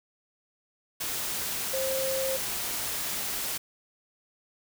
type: tone in noise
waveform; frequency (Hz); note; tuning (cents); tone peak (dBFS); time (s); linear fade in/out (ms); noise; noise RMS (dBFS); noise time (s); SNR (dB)
sine; 530; C5; +22; -28; 1.73-2.37; 10; white; -32; 1-3.58; +1
effects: none